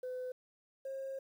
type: tone pair in turn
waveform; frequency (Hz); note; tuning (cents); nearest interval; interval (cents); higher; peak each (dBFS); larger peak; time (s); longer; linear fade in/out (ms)
sine; 506 / 537.5; B4 / C5; +42 / +47; minor second; 105; second; -36 / -37; first; 0.03-0.32 / 0.85-1.19; second; 5
effects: tanh soft clip ceiling -36 dBFS + 11-bit